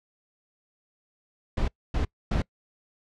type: noise bursts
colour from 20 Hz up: brown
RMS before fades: -25 dBFS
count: 3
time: 1.57-2.42 s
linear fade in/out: 5 ms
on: 110 ms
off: 260 ms
effects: noise-tail reverb RT60 0.1 s tail -24 dB re dry + low-pass 5000 Hz 12 dB/octave